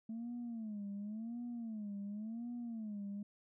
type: tone with vibrato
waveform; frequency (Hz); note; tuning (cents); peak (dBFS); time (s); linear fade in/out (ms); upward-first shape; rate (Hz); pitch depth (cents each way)
sine; 219.8; A3; -2; -39; 0.09-3.23; 5; sine; 0.92; 160
effects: tanh soft clip ceiling -38 dBFS